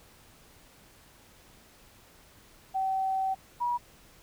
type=tone pair in turn; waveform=sine; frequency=766 / 965.1 Hz; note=G5 / B5; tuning=-40 / -40 cents; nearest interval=major third; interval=400 cents; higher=second; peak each=-26 dBFS; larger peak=neither; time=2.74-3.35 / 3.6-3.78 s; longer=first; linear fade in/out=20 ms; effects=pink hiss -57 dBFS RMS until 4.22 s